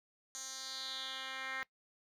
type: tone with band-pass filter sweep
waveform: 10% pulse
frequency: 264.1 Hz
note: C4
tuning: 16 cents sharp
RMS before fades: -43 dBFS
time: 0.35-1.63 s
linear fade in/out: 0 ms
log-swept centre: 6500 to 2000 Hz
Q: 3.5
effects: noise-tail reverb RT60 0.1 s tail -21 dB re dry